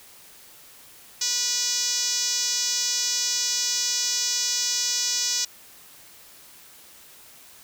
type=tone with band-pass filter; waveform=5% pulse; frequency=489 Hz; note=B4; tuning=17 cents flat; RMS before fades=-25 dBFS; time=1.21-5.45 s; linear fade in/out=5 ms; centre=6000 Hz; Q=2.8; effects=white hiss -49 dBFS RMS until 7.63 s